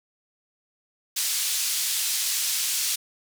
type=band-pass noise; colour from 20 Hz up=pink; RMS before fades=-26 dBFS; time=1.16-2.96 s; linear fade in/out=10 ms; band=4200 to 14000 Hz; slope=12 dB/octave; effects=none